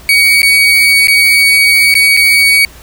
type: tone with dropouts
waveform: 35% pulse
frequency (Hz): 2251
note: C#7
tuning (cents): +26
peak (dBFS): -3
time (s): 0.09-2.65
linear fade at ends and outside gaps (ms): 1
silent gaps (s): 0.419-0.43 / 1.072-1.082 / 1.941-1.952 / 2.167-2.172
effects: added 60 Hz sine -36 dBFS peak until 2.82 s + pink hiss -37 dBFS RMS until 2.82 s